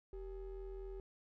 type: ring-modulated tone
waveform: triangle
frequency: 214.1 Hz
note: A3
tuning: 47 cents flat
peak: -39 dBFS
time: 0.13-1 s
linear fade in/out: 2 ms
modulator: 172 Hz
effects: none

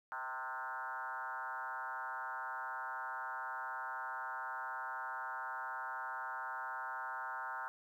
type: tone with frequency modulation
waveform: sine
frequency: 1178 Hz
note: D6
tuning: 5 cents sharp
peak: -39 dBFS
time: 0.12-7.68 s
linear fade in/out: 0 ms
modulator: 133 Hz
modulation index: 2.9
effects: 12-bit

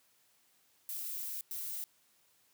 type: noise bursts at uneven times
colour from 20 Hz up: violet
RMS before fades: -40 dBFS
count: 2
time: 0.89-1.41 / 1.51-1.84 s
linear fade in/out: 0 ms
effects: white hiss -70 dBFS RMS until 2.53 s + high-pass 80 Hz 12 dB/octave

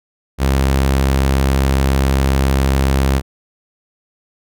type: tone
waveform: sawtooth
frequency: 67.3 Hz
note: C2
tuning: 49 cents sharp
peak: -8 dBFS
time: 0.38-3.22 s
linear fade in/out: 50 ms
effects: none

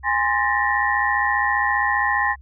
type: tone cluster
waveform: sine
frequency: 822 / 1044 / 1779 / 1894 Hz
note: G#5 / C6 / A6 / A#6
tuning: -18 / -4 / +19 / +27 cents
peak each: -23 dBFS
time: 0.03-2.36 s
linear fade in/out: 50 ms
effects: added 67 Hz sine -41 dBFS peak until 2.41 s

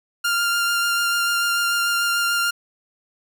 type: tone with vibrato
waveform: sawtooth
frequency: 1396.9 Hz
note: F6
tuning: in tune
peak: -15 dBFS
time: 0.24-2.51 s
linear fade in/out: 10 ms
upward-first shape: sine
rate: 6.8 Hz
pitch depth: 11 cents each way
effects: none

